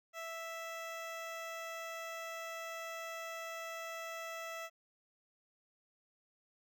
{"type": "tone with notch filter", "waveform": "15% pulse", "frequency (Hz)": 659.3, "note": "E5", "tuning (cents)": 0, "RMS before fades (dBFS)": -44, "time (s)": [0.13, 4.7], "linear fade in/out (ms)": 50, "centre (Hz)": 10000, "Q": 1.6, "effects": []}